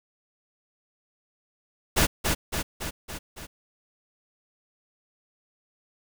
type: noise with echo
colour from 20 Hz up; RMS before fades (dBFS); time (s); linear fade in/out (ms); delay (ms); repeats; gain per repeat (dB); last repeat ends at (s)
pink; -20; 1.96-2.07; 20; 280; 5; -4; 3.47
effects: none